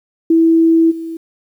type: tone with level steps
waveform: sine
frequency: 327.9 Hz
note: E4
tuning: 9 cents flat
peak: -7 / -22 dBFS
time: 0.3-1.17 s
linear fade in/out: 5 ms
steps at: 0.9 s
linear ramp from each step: 20 ms
effects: 8-bit